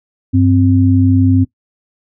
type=tone pair together; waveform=sine; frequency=98 / 261.6 Hz; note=G2 / C4; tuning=0 / 0 cents; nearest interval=octave + perfect fourth; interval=1700 cents; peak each=-10 dBFS; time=0.33-1.45 s; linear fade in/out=20 ms; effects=noise-tail reverb RT60 0.1 s tail -18 dB re dry